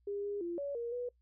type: tone with pitch steps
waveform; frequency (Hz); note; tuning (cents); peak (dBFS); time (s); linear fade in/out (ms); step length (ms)
sine; 404.6 / 407.5 / 344.1 / 566 / 470.5 / 489.3; G#4 / G#4 / F4 / C#5 / A#4 / B4; -45 / -33 / -26 / +36 / +16 / -16; -35; 0.07-1.09; 5; 170
effects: noise-tail reverb RT60 0.1 s tail -23 dB re dry + added 60 Hz sine -68 dBFS peak until 1.21 s